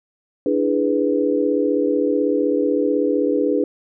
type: chord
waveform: sine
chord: E dominant seventh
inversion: third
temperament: equal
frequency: 293.7 / 329.6 / 415.3 / 493.9 Hz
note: D4 / E4 / G#4 / B4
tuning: 0 / 0 / 0 / 0 cents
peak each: -20 / -25 / -21 / -21 dBFS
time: 0.46-3.64 s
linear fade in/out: 2 ms
effects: none